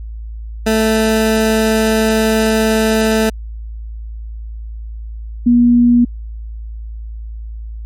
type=tone pair in turn; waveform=20% pulse / sine; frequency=220 / 240.5 Hz; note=A3 / B3; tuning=0 / -46 cents; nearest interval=major second; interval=154 cents; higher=second; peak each=-6 dBFS; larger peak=neither; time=0.66-3.3 / 5.46-6.05 s; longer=first; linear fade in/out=10 ms; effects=added 55 Hz sine -24 dBFS peak until 7.85 s + MP3 64 kbps